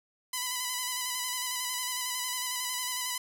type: tone with vibrato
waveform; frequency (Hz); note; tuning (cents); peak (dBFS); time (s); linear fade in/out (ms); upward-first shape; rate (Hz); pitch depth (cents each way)
5% pulse; 1000; B5; +21; -19; 0.33-3.18; 5; square; 11; 27
effects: none